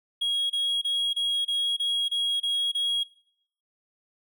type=tone bursts; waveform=triangle; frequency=3299 Hz; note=G#7; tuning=12 cents flat; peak=-22 dBFS; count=9; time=0.21-3.036 s; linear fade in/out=10 ms; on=290 ms; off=27 ms; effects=noise-tail reverb RT60 0.7 s tail -22 dB re dry